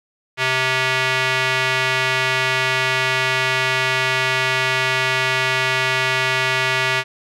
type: tone with band-pass filter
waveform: square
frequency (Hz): 130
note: C3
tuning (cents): -11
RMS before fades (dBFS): -19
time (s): 0.37-7.04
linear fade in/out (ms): 50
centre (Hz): 2300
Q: 1.5
effects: none